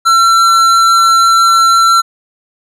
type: tone with hard clipping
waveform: sine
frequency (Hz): 1351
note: E6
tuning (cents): +42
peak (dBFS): -7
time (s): 0.05-2.02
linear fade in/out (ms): 20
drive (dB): 12
effects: none